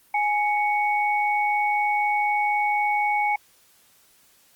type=tone pair together; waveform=sine; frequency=833.1 / 2224 Hz; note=G#5 / C#7; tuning=+5 / +5 cents; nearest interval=octave + perfect fourth; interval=1700 cents; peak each=-21 / -25 dBFS; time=0.14-3.36 s; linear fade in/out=5 ms; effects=white hiss -58 dBFS RMS until 4.55 s + Opus 32 kbps

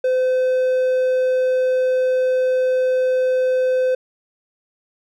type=tone; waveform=triangle; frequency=512 Hz; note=C5; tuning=38 cents flat; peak=-13 dBFS; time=0.04-3.95 s; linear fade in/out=5 ms; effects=none

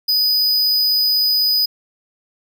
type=tone; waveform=square; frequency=4978 Hz; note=D#8; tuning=in tune; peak=-14 dBFS; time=0.08-1.66 s; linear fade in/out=10 ms; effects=none

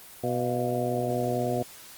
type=harmonic tone with a mistuned harmonic; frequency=123.47 Hz; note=B2; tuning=in tune; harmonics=1 / 2 / 3 / 4 / 5 / 6; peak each=-32 / -32 / -32 / -32 / -32 / -32 dBFS; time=0.23-1.63 s; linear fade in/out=10 ms; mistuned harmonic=6; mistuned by=-79 cents; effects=white hiss -47 dBFS RMS until 1.97 s + Opus 24 kbps

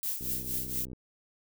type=noise with tremolo; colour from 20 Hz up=violet; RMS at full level=-31 dBFS; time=0.03-0.85 s; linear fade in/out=0 ms; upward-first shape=triangle; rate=4.3 Hz; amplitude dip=75%
type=click train; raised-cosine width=3 ms; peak=-31 dBFS; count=47; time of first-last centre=0.21-0.932 s; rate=63.7 Hz
effects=none

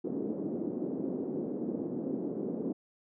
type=band-pass noise; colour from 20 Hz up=white; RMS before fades=-35 dBFS; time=0.04-2.73 s; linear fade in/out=10 ms; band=200 to 380 Hz; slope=24 dB/octave; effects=none

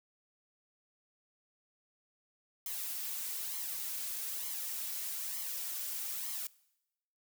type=noise with flanger; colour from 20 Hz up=blue; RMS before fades=-39 dBFS; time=2.66-6.47 s; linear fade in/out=2 ms; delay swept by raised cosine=0.95 to 3.55 ms; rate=1.1 Hz; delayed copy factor=+0.65; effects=noise-tail reverb RT60 0.9 s tail -22 dB re dry

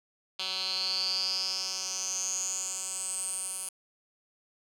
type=tone with band-pass filter sweep; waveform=10% pulse; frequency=188.1 Hz; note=F#3; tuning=29 cents sharp; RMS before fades=-33 dBFS; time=0.39-3.69 s; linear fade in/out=5 ms; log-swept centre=3800 to 9600 Hz; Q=9.5; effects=none

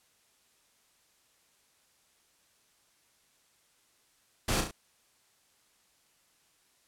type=noise with echo; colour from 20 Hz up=pink; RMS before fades=-29 dBFS; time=4.48-4.61 s; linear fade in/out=5 ms; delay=34 ms; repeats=3; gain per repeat=-5 dB; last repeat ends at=4.712 s; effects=white hiss -68 dBFS RMS until 6.87 s + low-pass 11000 Hz 12 dB/octave

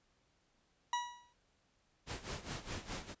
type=tone with exponential decay; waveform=40% pulse; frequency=968 Hz; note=B5; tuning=35 cents flat; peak=-30 dBFS; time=0.93-1.33 s; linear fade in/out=2 ms; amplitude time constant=85 ms
type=noise with tremolo; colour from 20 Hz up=pink; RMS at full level=-41 dBFS; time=2.06-3.15 s; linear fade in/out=50 ms; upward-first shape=sine; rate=4.8 Hz; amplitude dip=80%
effects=pink hiss -75 dBFS RMS until 3.2 s + resampled to 16000 Hz

